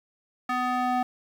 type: tone with band-pass filter sweep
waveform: square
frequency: 250.2 Hz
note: B3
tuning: 23 cents sharp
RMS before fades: -26 dBFS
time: 0.49-1.03 s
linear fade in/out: 5 ms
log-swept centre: 1300 to 800 Hz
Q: 1.7
effects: 9-bit